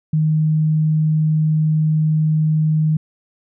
sine tone, 155.56 Hz, D#3, in tune, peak -13 dBFS, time 0.13-2.97 s, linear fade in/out 5 ms, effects none

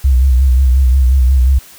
sine tone with vibrato, 64.8 Hz, C2, 16 cents flat, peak -6 dBFS, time 0.04-1.59 s, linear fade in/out 10 ms, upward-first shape sine, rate 5.6 Hz, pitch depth 83 cents each way, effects white hiss -39 dBFS RMS until 1.78 s

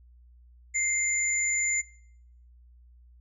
sine tone pair together, 2093 / 7035 Hz, C7 / A8, 0 / -1 cents, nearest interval octave + major sixth, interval 2099 cents, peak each -27 dBFS, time 0.74-1.82 s, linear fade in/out 20 ms, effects noise-tail reverb RT60 0.7 s tail -23 dB re dry + added 60 Hz sine -52 dBFS peak until 3.2 s

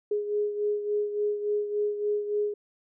sine beating tone pair, 415.3 / 418.8 Hz, G#4 / G#4, 0 / +15 cents, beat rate 3.5 Hz, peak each -26 / -33 dBFS, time 0.11-2.54 s, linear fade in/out 5 ms, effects none

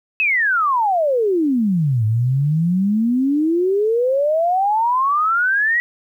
sine exponential two-way sweep, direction down then up, 2637 to 106.2 to 1951 Hz, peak -14 dBFS, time 0.2-5.8 s, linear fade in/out 0 ms, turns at 2.05 s, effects 9-bit

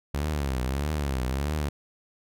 sawtooth tone with vibrato, 69.3 Hz, C#2, in tune, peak -22 dBFS, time 0.14-1.69 s, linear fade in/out 5 ms, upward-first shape triangle, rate 1.6 Hz, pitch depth 200 cents each way, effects none

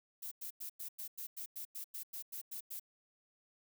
violet noise bursts, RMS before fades -44 dBFS, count 14, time 0.22-2.798 s, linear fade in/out 10 ms, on 95 ms, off 96 ms, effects none

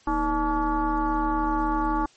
sine tone with frequency modulation, 590 Hz, D5, 8 cents sharp, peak -21 dBFS, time 0.07-2.06 s, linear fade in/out 5 ms, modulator 276 Hz, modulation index 2.2, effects white hiss -57 dBFS RMS until 2.16 s + MP3 32 kbps

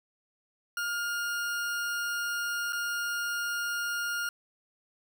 40% pulse tone with dropouts, 1415 Hz, F6, 22 cents sharp, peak -29 dBFS, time 0.77-4.29 s, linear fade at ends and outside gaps 2 ms, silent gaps 2.724-2.73 s, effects none

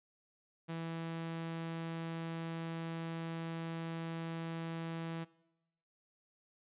sawtooth tone, 164.81 Hz, E3, in tune, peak -35 dBFS, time 0.68-5.25 s, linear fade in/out 20 ms, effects noise-tail reverb RT60 0.9 s tail -21 dB re dry + resampled to 8000 Hz

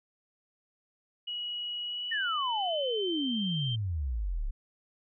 sine tone with pitch glide, 2913 to 3140 Hz, F#7 to G7, -28 to +2 cents, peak -33 dBFS, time 1.27-3.76 s, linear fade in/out 10 ms, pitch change +130 cents, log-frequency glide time 1.84-3.37 s
sine exponential sweep, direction down, 1864.7 to 31.74 Hz, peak -29 dBFS, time 2.11-4.51 s, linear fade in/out 10 ms
effects none

